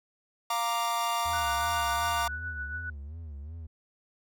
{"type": "chord", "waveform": "45% pulse", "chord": "Bb major", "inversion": "second", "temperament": "equal", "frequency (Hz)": [698.5, 932.3, 1174.7], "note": ["F5", "Bb5", "D6"], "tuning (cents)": [0, 0, 0], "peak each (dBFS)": [-33, -31, -31], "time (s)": [0.5, 2.28], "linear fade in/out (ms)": 5}
{"type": "tone with vibrato", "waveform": "triangle", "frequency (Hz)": 76.4, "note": "D#2", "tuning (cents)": -31, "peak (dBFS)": -36, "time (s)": [1.25, 3.67], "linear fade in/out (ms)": 10, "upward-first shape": "sine", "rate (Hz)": 2.7, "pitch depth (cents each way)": 160}
{"type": "tone with tremolo", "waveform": "sine", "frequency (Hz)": 1480, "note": "F#6", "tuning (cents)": 0, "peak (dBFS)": -32, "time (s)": [1.33, 2.9], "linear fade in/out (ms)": 5, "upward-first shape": "triangle", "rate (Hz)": 7.2, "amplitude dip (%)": 55}
{"effects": []}